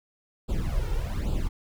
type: noise with flanger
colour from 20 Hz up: brown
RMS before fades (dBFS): -27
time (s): 0.48-1.49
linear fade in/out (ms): 20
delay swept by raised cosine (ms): 0.25 to 2.25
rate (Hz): 1.2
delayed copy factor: +0.9
effects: none